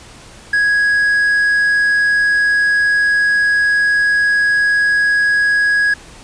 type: tone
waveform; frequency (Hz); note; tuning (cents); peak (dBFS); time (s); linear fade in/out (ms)
triangle; 1661.2; G#6; 0; -9; 0.53-5.94; 5
effects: pink hiss -39 dBFS RMS until 6.23 s + resampled to 22050 Hz